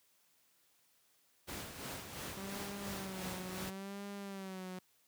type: noise with tremolo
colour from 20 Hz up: pink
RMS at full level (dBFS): -43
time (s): 1.47-3.71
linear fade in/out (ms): 20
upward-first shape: sine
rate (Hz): 2.9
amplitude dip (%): 50
type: tone with vibrato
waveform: sawtooth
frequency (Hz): 192.3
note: G3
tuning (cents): -33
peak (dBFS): -39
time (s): 2.37-4.79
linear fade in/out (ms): 5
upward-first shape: sine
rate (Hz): 0.73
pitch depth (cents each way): 78
effects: white hiss -72 dBFS RMS until 5.07 s + high-pass 80 Hz 12 dB/octave